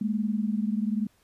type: tone pair together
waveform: sine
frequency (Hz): 207.7 / 228.3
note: G#3 / A#3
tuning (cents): 0 / -36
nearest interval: major second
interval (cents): 164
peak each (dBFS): -26 / -29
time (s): 0.01-1.07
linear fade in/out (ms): 5
effects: pink hiss -65 dBFS RMS until 1.23 s + resampled to 32000 Hz